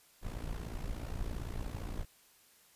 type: noise with amplitude modulation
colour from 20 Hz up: brown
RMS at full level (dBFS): -36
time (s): 0.21-2.06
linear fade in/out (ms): 50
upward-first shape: sine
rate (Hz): 57.3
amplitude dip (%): 75
effects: white hiss -64 dBFS RMS until 2.75 s + resampled to 32000 Hz